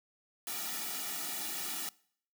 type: noise with comb filter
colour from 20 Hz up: white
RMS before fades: -38 dBFS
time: 0.47-1.89 s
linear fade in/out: 2 ms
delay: 1.9 ms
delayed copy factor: -0.9
effects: noise-tail reverb RT60 0.6 s tail -23 dB re dry + high-pass 200 Hz 12 dB/octave